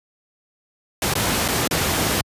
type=noise with dropouts; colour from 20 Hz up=pink; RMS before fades=-20 dBFS; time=1.02-2.21 s; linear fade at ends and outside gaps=2 ms; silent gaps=1.138-1.153 / 1.48-1.485 / 1.676-1.71 s; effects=high-pass 80 Hz 12 dB/octave + resampled to 32000 Hz